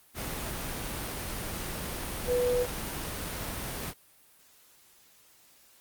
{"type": "tone in noise", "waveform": "sine", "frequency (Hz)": 492.7, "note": "B4", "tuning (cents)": -4, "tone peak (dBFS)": -24, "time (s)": [2.26, 2.67], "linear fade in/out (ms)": 50, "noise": "pink", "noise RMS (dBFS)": -35, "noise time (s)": [0.14, 3.94], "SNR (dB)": 8, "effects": ["white hiss -60 dBFS RMS until 5.8 s", "Opus 32 kbps"]}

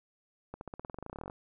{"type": "accelerating click train", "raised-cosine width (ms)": 1, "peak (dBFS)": -27, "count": 20, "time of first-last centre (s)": [0.54, 1.299], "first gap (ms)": 71, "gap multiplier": 0.93, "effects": []}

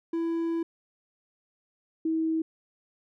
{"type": "tone pair in turn", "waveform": ["triangle", "sine"], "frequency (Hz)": [332.2, 321.6], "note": ["E4", "E4"], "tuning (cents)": [13, -43], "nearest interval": "minor second", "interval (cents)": 56, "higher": "first", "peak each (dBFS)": -24, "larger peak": "neither", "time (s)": [[0.13, 0.63], [2.05, 2.42]], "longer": "first", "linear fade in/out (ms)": 5, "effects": []}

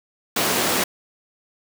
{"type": "high-pass noise", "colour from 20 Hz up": "pink", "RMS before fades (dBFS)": -21, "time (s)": [0.36, 0.84], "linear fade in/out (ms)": 5, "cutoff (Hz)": 240, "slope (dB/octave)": 12, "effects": []}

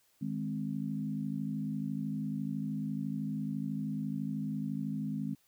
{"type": "chord", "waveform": "sine", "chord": "Ab major", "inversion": "second", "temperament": "equal", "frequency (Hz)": [155.56, 207.7, 261.6], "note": ["Eb3", "Ab3", "C4"], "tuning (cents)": [0, 0, 0], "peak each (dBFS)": [-38, -36, -38], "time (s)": [0.21, 5.35], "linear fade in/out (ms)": 10, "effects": ["white hiss -70 dBFS RMS until 5.47 s"]}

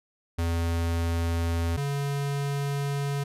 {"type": "tone pair in turn", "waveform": "square", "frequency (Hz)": [84, 141.27], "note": ["E2", "C#3"], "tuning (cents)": [33, 33], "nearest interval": "major sixth", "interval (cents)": 900, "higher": "second", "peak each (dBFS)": [-25, -27], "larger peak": "first", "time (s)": [[0.38, 1.77], [1.77, 3.24]], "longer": "second", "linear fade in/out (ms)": 10, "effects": ["resampled to 32000 Hz"]}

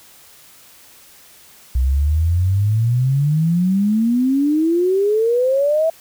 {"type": "exponential sweep", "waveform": "sine", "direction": "up", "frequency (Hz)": [61.74, 659.3], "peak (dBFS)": -13, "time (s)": [1.75, 5.9], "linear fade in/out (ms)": 5, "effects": ["white hiss -46 dBFS RMS until 6 s"]}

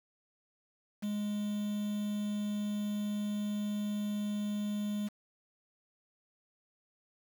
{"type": "tone with quantisation", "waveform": "triangle", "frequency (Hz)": 207.7, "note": "G#3", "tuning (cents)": 0, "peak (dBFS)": -30, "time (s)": [1.02, 5.09], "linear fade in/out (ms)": 20, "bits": 8, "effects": []}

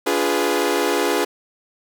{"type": "chord", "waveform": "sawtooth", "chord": "D diminished seventh", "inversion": "none", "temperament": "equal with one note detuned", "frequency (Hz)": [289.5, 349.2, 415.3, 493.9], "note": ["D4", "F4", "Ab4", "Cb5"], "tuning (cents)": [-25, 0, 0, 0], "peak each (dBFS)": [-21, -19, -18, -20], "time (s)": [0.06, 1.25], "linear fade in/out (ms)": 10, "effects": []}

